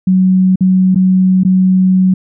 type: tone with dropouts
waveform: sine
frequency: 186.4 Hz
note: F#3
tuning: 13 cents sharp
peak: -6 dBFS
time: 0.07-2.14 s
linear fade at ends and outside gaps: 5 ms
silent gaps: 0.558-0.607 / 0.947-0.957 / 1.435-1.449 s
effects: none